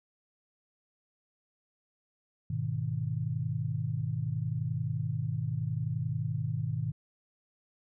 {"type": "chord", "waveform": "sine", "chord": "G# minor", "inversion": "none", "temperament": "just", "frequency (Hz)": [103.83, 124.59, 155.74], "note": ["G#2", "B2", "D#3"], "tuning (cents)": [0, 16, 2], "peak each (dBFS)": [-35, -33, -34], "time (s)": [2.5, 6.92], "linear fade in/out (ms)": 5, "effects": []}